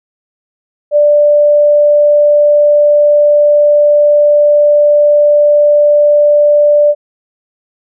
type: tone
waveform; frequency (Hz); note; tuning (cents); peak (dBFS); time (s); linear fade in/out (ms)
sine; 589; D5; +5; -4; 0.91-6.95; 50
effects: none